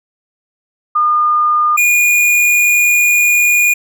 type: tone pair in turn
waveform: sine / square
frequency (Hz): 1215 / 2437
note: D#6 / D#7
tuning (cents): -42 / -37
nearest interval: octave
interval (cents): 1205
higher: second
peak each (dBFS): -9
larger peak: neither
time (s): 0.95-1.77 / 1.77-3.74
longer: second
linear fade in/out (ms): 10
effects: none

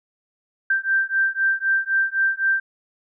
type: beating tone pair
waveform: sine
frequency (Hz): 1568 / 1571.9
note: G6 / G6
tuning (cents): 0 / +4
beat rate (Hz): 3.9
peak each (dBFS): -21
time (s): 0.7-2.6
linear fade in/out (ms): 5
effects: none

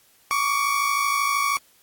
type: tone pair together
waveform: 30% pulse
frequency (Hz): 1119.1 / 1172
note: C#6 / D6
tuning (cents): +16 / -4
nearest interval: minor second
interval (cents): 80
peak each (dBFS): -19 / -23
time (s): 0.31-1.57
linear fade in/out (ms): 0
effects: white hiss -58 dBFS RMS until 1.82 s + AAC 64 kbps

